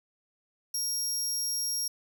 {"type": "tone", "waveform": "25% pulse", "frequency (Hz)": 5600, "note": "F8", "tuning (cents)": 4, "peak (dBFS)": -24, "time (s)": [0.74, 1.88], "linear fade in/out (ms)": 5, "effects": []}